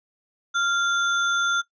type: tone with sample-and-hold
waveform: sine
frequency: 1390 Hz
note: F6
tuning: 9 cents flat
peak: -19 dBFS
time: 0.54-1.62 s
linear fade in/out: 20 ms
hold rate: 4900 Hz
effects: noise-tail reverb RT60 0.1 s tail -18 dB re dry + resampled to 16000 Hz